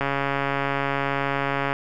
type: click train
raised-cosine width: 0.5 ms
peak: -9 dBFS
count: 240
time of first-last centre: 0.01-1.729 s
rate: 139 Hz
effects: none